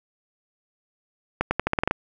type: accelerating click train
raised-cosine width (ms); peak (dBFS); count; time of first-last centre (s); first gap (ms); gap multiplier
0.5; -6; 9; 1.41-1.911; 100; 0.86
effects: none